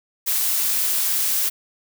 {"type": "noise", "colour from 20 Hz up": "blue", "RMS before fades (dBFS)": -21, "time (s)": [0.26, 1.5], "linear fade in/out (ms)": 20, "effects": []}